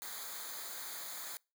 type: noise with comb filter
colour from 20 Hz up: white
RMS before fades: -44 dBFS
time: 0.02-1.37 s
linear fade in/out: 0 ms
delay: 0.36 ms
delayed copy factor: -0.8
effects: noise-tail reverb RT60 0.3 s tail -26 dB re dry